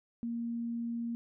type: tone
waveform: sine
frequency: 233.8 Hz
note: A#3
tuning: 5 cents sharp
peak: -33 dBFS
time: 0.23-1.15 s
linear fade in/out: 0 ms
effects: none